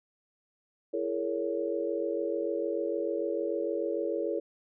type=chord; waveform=sine; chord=A# half-diminished seventh; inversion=second; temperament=just; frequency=335.6 / 419.5 / 466.2 / 559.4 Hz; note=E4 / G#4 / A#4 / C#5; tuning=+31 / +17 / 0 / +16 cents; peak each=-34 dBFS; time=0.93-4.4 s; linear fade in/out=10 ms; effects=none